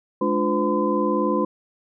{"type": "tone cluster", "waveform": "sine", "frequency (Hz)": [210.3, 293.6, 352.1, 508, 1019], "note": ["G#3", "D4", "F4", "B4", "C6"], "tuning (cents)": [22, 0, 14, 49, -46], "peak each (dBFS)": -25, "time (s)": [0.21, 1.45], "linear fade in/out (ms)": 5, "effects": []}